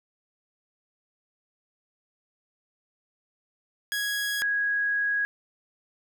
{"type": "tone pair in turn", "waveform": ["sawtooth", "sine"], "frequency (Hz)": [1661.2, 1655.3], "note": ["G#6", "G#6"], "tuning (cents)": [0, -6], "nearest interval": "unison", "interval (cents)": 6, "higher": "first", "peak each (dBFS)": -23, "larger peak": "neither", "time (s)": [[3.92, 4.42], [4.42, 5.25]], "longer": "second", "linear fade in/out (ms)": 0, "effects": []}